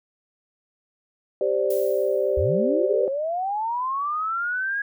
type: chord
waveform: sine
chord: G suspended fourth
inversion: none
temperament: equal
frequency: 392 / 523.3 / 587.3 Hz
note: G4 / C5 / D5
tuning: 0 / 0 / 0 cents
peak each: -24 dBFS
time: 1.41-3.08 s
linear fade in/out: 2 ms
type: noise with exponential decay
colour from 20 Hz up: violet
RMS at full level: -34 dBFS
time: 1.7-2.53 s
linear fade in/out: 5 ms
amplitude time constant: 180 ms
type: linear sweep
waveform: sine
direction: up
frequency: 58.27 to 1661.2 Hz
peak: -23 dBFS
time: 2.37-4.82 s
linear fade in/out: 5 ms
effects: none